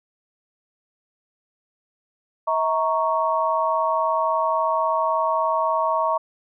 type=chord; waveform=sine; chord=A# diminished; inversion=second; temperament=equal with one note detuned; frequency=643.1 / 932.3 / 1108.7 Hz; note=E5 / A#5 / C#6; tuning=-43 / 0 / 0 cents; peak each=-23 dBFS; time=2.47-6.18 s; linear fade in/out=10 ms; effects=none